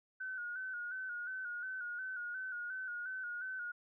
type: tone with vibrato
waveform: sine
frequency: 1480 Hz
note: F#6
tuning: in tune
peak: -39 dBFS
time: 0.2-3.72 s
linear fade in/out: 10 ms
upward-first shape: square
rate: 2.8 Hz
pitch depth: 50 cents each way
effects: none